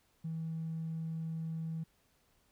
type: tone with tanh clipping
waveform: triangle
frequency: 161.9 Hz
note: E3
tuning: 31 cents flat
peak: -35 dBFS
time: 0.24-1.84 s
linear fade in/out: 10 ms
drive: 1 dB
effects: pink hiss -72 dBFS RMS until 2.51 s